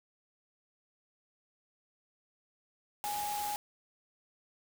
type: tone in noise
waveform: sine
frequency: 828 Hz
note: G#5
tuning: 5 cents flat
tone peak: -34 dBFS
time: 3.04-3.56 s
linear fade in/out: 0 ms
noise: white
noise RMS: -41 dBFS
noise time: 3.04-3.56 s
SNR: +4 dB
effects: none